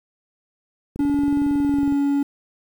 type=click train; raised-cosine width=3 ms; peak=-20 dBFS; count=22; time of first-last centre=0.96-1.923 s; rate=21.8 Hz
type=tone with pitch glide; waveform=triangle; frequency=285.8 to 282.4 Hz; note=D4 to C#4; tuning=-47 to +32 cents; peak=-15 dBFS; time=0.99-2.23 s; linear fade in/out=5 ms; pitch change=-21 cents; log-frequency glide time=1.6-1.85 s
effects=8-bit